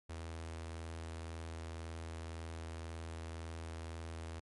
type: tone with notch filter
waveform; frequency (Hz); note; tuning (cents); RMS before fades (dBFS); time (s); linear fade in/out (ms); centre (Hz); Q
sawtooth; 81.9; E2; -11; -45; 0.09-4.4; 10; 180; 1.4
effects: MP3 48 kbps